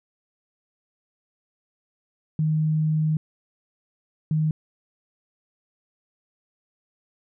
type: tone bursts at uneven times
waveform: sine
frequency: 155.56 Hz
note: D#3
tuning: in tune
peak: -19 dBFS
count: 2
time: 2.39-3.17 / 4.31-4.51 s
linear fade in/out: 2 ms
effects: none